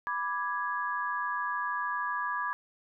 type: chord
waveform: sine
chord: G# diminished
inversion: first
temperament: equal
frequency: 987.8 / 1174.7 / 1661.2 Hz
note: B5 / D6 / G#6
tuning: 0 / 0 / 0 cents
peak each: -34 dBFS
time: 0.07-2.53 s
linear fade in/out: 0 ms
effects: none